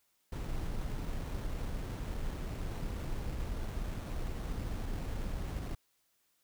brown noise with sample-and-hold, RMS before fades -37 dBFS, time 0.32-5.75 s, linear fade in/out 5 ms, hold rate 4900 Hz, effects white hiss -75 dBFS RMS until 6.43 s

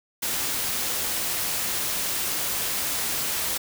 white noise, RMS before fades -27 dBFS, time 0.22-3.58 s, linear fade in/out 10 ms, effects none

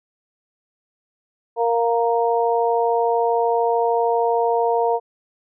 harmonic tone, 233.1 Hz, A#3, in tune, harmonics 2 / 3 / 4, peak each -19 / -21 / -22 dBFS, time 1.56-5 s, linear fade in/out 50 ms, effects none

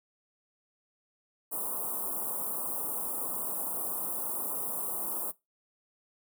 white band-stop noise, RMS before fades -34 dBFS, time 1.51-5.32 s, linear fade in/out 20 ms, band 1200 to 9000 Hz, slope 48 dB/octave, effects noise-tail reverb RT60 0.2 s tail -20 dB re dry + high-pass 200 Hz 12 dB/octave

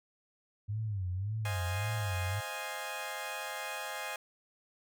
sine tone with vibrato, 99.7 Hz, G2, 30 cents sharp, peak -32 dBFS, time 0.68-2.41 s, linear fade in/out 20 ms, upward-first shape sine, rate 1.8 Hz, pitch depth 180 cents each way
15% pulse chord, F minor seventh, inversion second, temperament equal, 523.3 / 622.3 / 698.5 / 830.6 Hz, C5 / Eb5 / F5 / Ab5, 0 / 0 / 0 / 0 cents, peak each -38 / -37 / -40 / -34 dBFS, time 1.45-4.16 s, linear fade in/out 2 ms
effects none

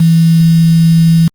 sine tone with quantisation, 164.81 Hz, E3, in tune, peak -4 dBFS, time 0-1.28 s, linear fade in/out 5 ms, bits 4, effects Opus 24 kbps

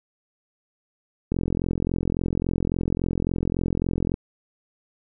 click train, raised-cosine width 3 ms, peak -11 dBFS, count 124, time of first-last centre 1.32-4.141 s, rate 43.6 Hz, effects none

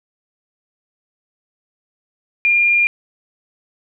sine tone, 2406 Hz, D7, 41 cents sharp, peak -11 dBFS, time 2.45-2.87 s, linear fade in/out 0 ms, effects none

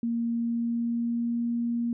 sine tone with pitch glide, 233.1 to 235.8 Hz, A#3 to A#3, 0 to +20 cents, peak -25 dBFS, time 0.03-1.93 s, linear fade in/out 2 ms, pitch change +20 cents, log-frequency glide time 0.3-1.47 s, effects none

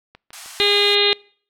click train, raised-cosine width 0.3 ms, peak -25 dBFS, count 4, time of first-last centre 0.15-0.615 s, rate 6.45 Hz
white high-pass noise, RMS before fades -35 dBFS, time 0.33-0.95 s, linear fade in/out 2 ms, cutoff 640 Hz, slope 96 dB/octave
harmonic tone, 408.2 Hz, G#4, 30 cents flat, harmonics 1 / 2 / 3 / 4 / 5 / 6 / 7 / 8 / 9 / 10, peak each -20 / -30 / -31 / -31 / -24 / -24 / -24 / -25 / -19 / -21 dBFS, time 0.6-1.13 s, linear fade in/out 0 ms
effects noise-tail reverb RT60 0.5 s tail -25 dB re dry + low-pass 10000 Hz 12 dB/octave

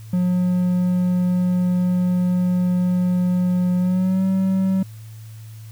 triangle tone with pitch glide, 180.2 to 190.25 Hz, F#3 to F#3, -45 to +48 cents, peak -14 dBFS, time 0.13-4.83 s, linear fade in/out 5 ms, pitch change +93 cents, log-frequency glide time 3.79-4.24 s, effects added 110 Hz sine -35 dBFS peak until 5.71 s + white hiss -51 dBFS RMS until 5.71 s

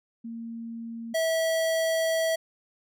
sine / square tone pair in turn, 230 / 650.5 Hz, A#3 / E5, -23 / -23 cents, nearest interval octave + tritone, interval 1800 cents, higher second, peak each -34 / -24 dBFS, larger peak second, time 0.24-1.14 / 1.14-2.36 s, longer second, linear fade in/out 10 ms, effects none

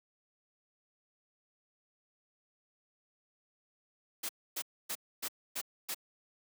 white noise bursts, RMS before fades -37 dBFS, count 6, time 4.23-5.946 s, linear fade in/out 10 ms, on 61 ms, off 270 ms, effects high-pass 200 Hz 12 dB/octave

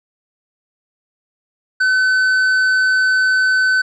sine tone with tanh clipping, 1517 Hz, F#6, 43 cents sharp, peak -13 dBFS, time 1.8-3.82 s, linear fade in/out 10 ms, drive 7 dB, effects none

